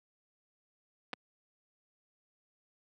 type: clicks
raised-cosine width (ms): 0.3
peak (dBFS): -21 / -22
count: 2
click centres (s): 1.132 / 1.136
effects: high-pass 150 Hz 12 dB/octave